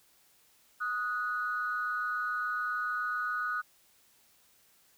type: tone pair together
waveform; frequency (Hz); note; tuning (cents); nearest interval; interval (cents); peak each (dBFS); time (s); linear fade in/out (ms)
sine; 1244.5 / 1471.6; D#6 / F#6; 0 / -10; minor third; 290; -33 / -32; 0.8-3.62; 20
effects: tanh soft clip ceiling -22 dBFS + white hiss -65 dBFS RMS until 4.97 s